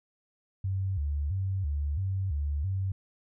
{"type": "tone with vibrato", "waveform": "sine", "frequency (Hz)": 83.4, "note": "E2", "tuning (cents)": 21, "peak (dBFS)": -27, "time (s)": [0.64, 2.92], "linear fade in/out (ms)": 5, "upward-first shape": "square", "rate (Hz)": 1.5, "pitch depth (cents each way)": 240, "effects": []}